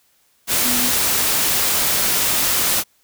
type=tone in noise; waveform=sine; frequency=246.9 Hz; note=B3; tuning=in tune; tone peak=-24 dBFS; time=0.62-0.92 s; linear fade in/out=50 ms; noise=white; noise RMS=-18 dBFS; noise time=0.47-2.84 s; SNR=-9 dB; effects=white hiss -60 dBFS RMS until 3.03 s